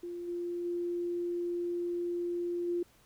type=tone with level steps; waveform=sine; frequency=348.4 Hz; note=F4; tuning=4 cents flat; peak=-37 / -33 / -31 / -29 dBFS; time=0.03-2.83 s; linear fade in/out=5 ms; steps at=0.27 / 0.64 / 2.67 s; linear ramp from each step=20 ms; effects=pink hiss -64 dBFS RMS until 3.05 s